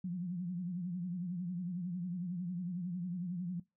sine tone with vibrato, 177.9 Hz, F3, 32 cents sharp, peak -35 dBFS, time 0.04-3.6 s, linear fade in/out 5 ms, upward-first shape sine, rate 11 Hz, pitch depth 82 cents each way, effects noise-tail reverb RT60 0.2 s tail -20 dB re dry

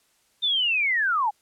sine linear sweep, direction down, 3622 to 784 Hz, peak -20 dBFS, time 0.42-1.31 s, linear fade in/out 20 ms, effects white hiss -65 dBFS RMS until 1.41 s + low-pass 11000 Hz 12 dB/octave

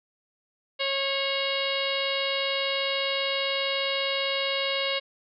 harmonic tone with a mistuned harmonic, 547 Hz, C#5, 23 cents flat, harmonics 1 / 2 / 3 / 4 / 5 / 6 / 7 / 8 / 9, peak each -30 / -36 / -38 / -32 / -31 / -37 / -33 / -38 / -44 dBFS, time 0.79-5 s, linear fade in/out 20 ms, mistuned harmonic 5, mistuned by +66 cents, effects none

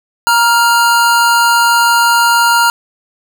square tone pair together, 941.5 / 1396.9 Hz, A#5 / F6, +17 / 0 cents, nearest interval perfect fifth, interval 683 cents, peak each -11 dBFS, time 0.27-2.7 s, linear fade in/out 0 ms, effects none

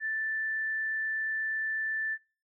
sine tone with frequency modulation, 1763 Hz, A6, 3 cents sharp, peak -29 dBFS, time 0-2.18 s, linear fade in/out 50 ms, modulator 28.2 Hz, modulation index 0.23, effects noise-tail reverb RT60 0.4 s tail -26 dB re dry

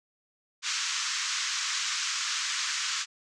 white band-pass noise, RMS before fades -31 dBFS, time 0.62-3.06 s, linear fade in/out 50 ms, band 1100 to 7100 Hz, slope 48 dB/octave, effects none

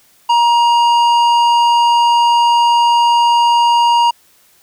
sine tone with tanh clipping, 945 Hz, A#5, 23 cents sharp, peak -10 dBFS, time 0.29-4.11 s, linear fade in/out 10 ms, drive 12 dB, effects white hiss -51 dBFS RMS until 4.62 s

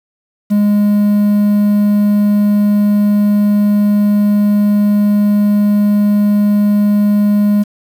triangle tone with quantisation, 206.4 Hz, G#3, 10 cents flat, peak -6 dBFS, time 0.5-7.64 s, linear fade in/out 20 ms, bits 6, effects none

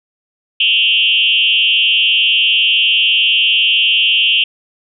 sine tone with frequency modulation, 2958 Hz, F#7, 1 cent flat, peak -9 dBFS, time 0.6-4.44 s, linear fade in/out 5 ms, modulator 209 Hz, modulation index 1.5, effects none

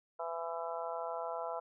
harmonic tone, 167 Hz, E3, 23 cents sharp, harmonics 3 / 4 / 5 / 6 / 7 / 8, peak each -43 / -40 / -44 / -43 / -53 / -46 dBFS, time 0.19-1.6 s, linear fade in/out 10 ms, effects none

